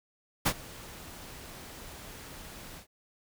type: noise with ADSR envelope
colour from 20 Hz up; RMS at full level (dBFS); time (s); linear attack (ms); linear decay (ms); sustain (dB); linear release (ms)
pink; -24; 0.45-2.87; 17; 62; -22; 100
effects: none